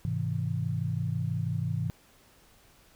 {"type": "chord", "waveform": "sine", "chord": "Ab augmented", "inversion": "none", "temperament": "just", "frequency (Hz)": [103.83, 129.78, 162.23], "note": ["Ab2", "C3", "E3"], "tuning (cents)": [0, -14, -27], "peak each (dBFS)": -32, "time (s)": [0.05, 1.9], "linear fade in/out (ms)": 0, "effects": ["pink hiss -60 dBFS RMS until 2.95 s"]}